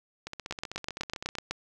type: two click trains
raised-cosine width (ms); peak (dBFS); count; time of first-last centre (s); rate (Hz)
0.2; -14 / -20; 9 / 18; 0.51-1.51 / 0.27-1.353; 8 / 15.7
effects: none